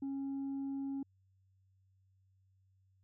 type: tone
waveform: sine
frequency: 274 Hz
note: C#4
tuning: 20 cents flat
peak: -34 dBFS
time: 0.02-1.03 s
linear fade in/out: 5 ms
effects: tanh soft clip ceiling -35 dBFS + added 95 Hz sine -68 dBFS peak until 3.03 s